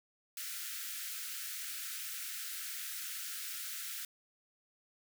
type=high-pass noise; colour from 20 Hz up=white; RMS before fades=-42 dBFS; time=0.37-4.05 s; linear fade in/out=2 ms; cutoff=1300 Hz; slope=96 dB/octave; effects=none